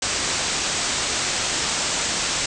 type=low-pass noise; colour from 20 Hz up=white; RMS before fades=-24 dBFS; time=0.02-2.46 s; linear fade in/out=5 ms; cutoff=8300 Hz; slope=96 dB/octave; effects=none